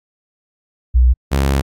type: tone pair in turn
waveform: sine / sawtooth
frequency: 61.74 / 68.49 Hz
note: B1 / C#2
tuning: 0 / -20 cents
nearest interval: major second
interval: 180 cents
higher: second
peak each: -7 / -9 dBFS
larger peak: first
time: 0.94-1.14 / 1.31-1.62 s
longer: second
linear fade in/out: 20 ms
effects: AAC 64 kbps